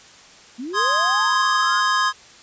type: linear sweep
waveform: sine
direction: up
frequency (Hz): 222.2 to 1480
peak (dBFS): -27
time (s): 0.58-1.81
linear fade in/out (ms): 20
type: chord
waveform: square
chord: Ab major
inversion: first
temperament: equal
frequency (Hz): 1046.5 / 1244.5 / 1661.2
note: C6 / Eb6 / Ab6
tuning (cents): 0 / 0 / 0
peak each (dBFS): -21 / -23 / -22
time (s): 0.73-2.13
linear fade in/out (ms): 50
effects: white hiss -46 dBFS RMS until 2.42 s + resampled to 16000 Hz